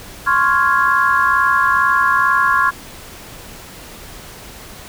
sine chord, Db major seventh, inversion third, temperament equal, 1046.5 / 1108.7 / 1396.9 / 1661.2 Hz, C6 / Db6 / F6 / Ab6, 0 / 0 / 0 / 0 cents, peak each -17 dBFS, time 0.26-2.71 s, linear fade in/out 20 ms, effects pink hiss -36 dBFS RMS until 4.88 s

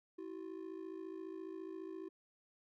triangle ring-modulated tone, 352.7 Hz, F4, 17 cents sharp, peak -39 dBFS, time 0.18-2.09 s, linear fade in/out 10 ms, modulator 27.3 Hz, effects none

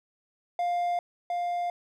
triangle tone with echo, 702 Hz, F5, 9 cents sharp, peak -23 dBFS, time 0.59-0.99 s, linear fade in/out 2 ms, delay 710 ms, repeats 1, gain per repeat -2 dB, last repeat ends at 1.7 s, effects none

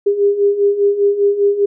sine beating tone pair, 400.8 / 405.8 Hz, G4 / G#4, +38 / -40 cents, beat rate 5 Hz, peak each -17 / -12 dBFS, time 0.06-1.66 s, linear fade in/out 10 ms, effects none

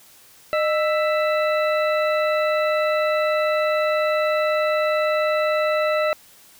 harmonic tone with a mistuned harmonic, 661 Hz, E5, 5 cents sharp, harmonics 1 / 2 / 3 / 4 / 6, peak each -19 / -25 / -29 / -31 / -35 dBFS, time 0.53-6.13 s, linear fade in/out 0 ms, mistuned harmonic 1, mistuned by -130 cents, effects white hiss -50 dBFS RMS until 6.59 s

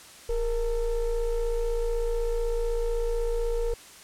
triangle ring-modulated tone, 220 Hz, A3, in tune, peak -19 dBFS, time 0.29-3.74 s, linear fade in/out 5 ms, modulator 248 Hz, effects white hiss -48 dBFS RMS until 4.03 s + low-pass 10000 Hz 12 dB/octave

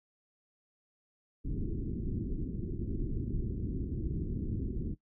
pink low-pass noise, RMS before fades -35 dBFS, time 1.44-4.95 s, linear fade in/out 20 ms, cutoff 370 Hz, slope 48 dB/octave, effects noise-tail reverb RT60 0.1 s tail -17 dB re dry

